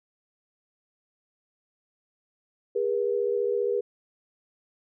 sine tone pair together, 406.7 / 481.6 Hz, G#4 / B4, -36 / -44 cents, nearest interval minor third, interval 292 cents, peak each -26 dBFS, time 2.75-3.81 s, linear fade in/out 10 ms, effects none

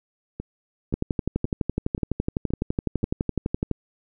two click trains, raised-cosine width 3 ms, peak -18 / -10 dBFS, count 6 / 34, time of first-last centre 0.4-3.032 / 0.94-3.713 s, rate 1.9 / 11.9 Hz, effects none

